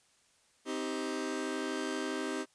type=chord; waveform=sawtooth; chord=C minor; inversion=none; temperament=just; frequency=261.6 / 314 / 392.4 Hz; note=C4 / Eb4 / G4; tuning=0 / +16 / +2 cents; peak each=-34 dBFS; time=0.65-2.46 s; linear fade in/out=50 ms; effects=white hiss -68 dBFS RMS until 2.54 s + resampled to 22050 Hz